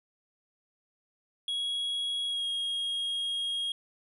triangle tone with pitch glide, 3322 to 3269 Hz, G#7 to G#7, 0 to -28 cents, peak -28 dBFS, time 1.48-3.72 s, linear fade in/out 2 ms, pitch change -28 cents, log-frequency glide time 2.27-2.46 s, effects resampled to 32000 Hz

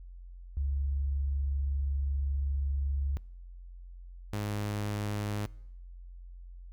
sine / sawtooth tone pair in turn, 69.3 / 103.83 Hz, C#2 / G#2, 0 / 0 cents, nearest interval perfect fifth, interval 700 cents, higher second, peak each -28 dBFS, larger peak neither, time 0.57-3.17 / 4.33-5.46 s, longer first, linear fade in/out 0 ms, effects noise-tail reverb RT60 0.8 s tail -25 dB re dry + added 44 Hz sine -44 dBFS peak until 6.72 s

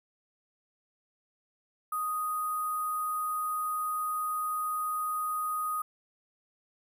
sine tone with sample-and-hold, 1244.5 Hz, D#6, in tune, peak -29 dBFS, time 1.92-5.82 s, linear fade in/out 5 ms, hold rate 11025 Hz, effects none

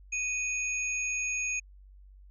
sine tone pair together, 2489 / 6589 Hz, D#7 / G#8, 0 / -15 cents, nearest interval octave + perfect fourth, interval 1685 cents, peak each -30 / -35 dBFS, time 0.12-1.6 s, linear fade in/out 10 ms, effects added 48 Hz sine -50 dBFS peak until 2.3 s

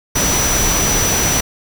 sine tone in noise, 5910 Hz, F#8, 3 cents flat, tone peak -17 dBFS, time 0.15-1.41 s, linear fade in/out 10 ms, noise pink, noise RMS -17 dBFS, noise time 0.15-1.41 s, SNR -3 dB, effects none

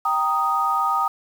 sine chord, Eb major, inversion first, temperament equal, 784 / 932.3 / 1244.5 Hz, G5 / Bb5 / Eb6, 0 / 0 / 0 cents, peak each -25 / -25 / -20 dBFS, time 0.05-1.08 s, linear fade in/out 5 ms, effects 7-bit

